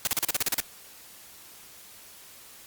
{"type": "noise bursts", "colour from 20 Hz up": "white", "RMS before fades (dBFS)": -25, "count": 10, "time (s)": [0.05, 0.602], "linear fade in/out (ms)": 0, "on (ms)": 21, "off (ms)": 38, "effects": ["white hiss -49 dBFS RMS until 2.66 s", "Opus 48 kbps"]}